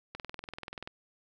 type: click train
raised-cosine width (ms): 0.3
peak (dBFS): -24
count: 16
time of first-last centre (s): 0.15-0.875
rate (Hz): 20.7
effects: none